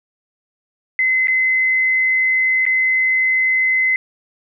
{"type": "tone with dropouts", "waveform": "sine", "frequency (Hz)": 2047, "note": "C7", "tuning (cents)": -38, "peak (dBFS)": -13, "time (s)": [0.99, 3.96], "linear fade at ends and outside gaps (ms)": 1, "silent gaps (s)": [[1.272, 1.282], [2.654, 2.664]], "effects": []}